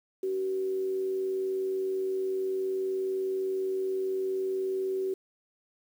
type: tone with amplitude modulation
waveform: sine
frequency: 380 Hz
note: F#4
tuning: 46 cents sharp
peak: -26 dBFS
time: 0.23-5.14 s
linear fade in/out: 5 ms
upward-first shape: sine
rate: 99.4 Hz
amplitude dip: 30%
effects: 9-bit